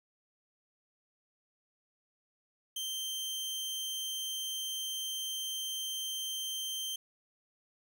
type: tone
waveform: sawtooth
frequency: 3136 Hz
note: G7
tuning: in tune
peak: -32 dBFS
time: 2.76-6.96 s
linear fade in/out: 5 ms
effects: none